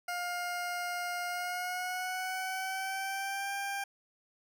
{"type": "tone with pitch glide", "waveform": "20% pulse", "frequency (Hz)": [708, 794.7], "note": ["F5", "G5"], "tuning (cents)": [23, 23], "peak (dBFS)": -29, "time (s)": [0.08, 3.84], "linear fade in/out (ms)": 5, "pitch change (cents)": 200, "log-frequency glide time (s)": [1.27, 3.53], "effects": []}